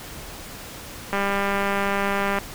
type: click train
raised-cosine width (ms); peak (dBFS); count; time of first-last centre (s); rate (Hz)
0.5; -9; 251; 1.13-2.386; 199
effects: pink hiss -38 dBFS RMS until 2.54 s